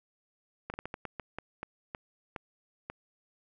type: slowing click train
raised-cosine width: 0.5 ms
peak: -22 dBFS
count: 12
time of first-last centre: 0.7-2.9 s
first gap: 39 ms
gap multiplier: 1.3
effects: none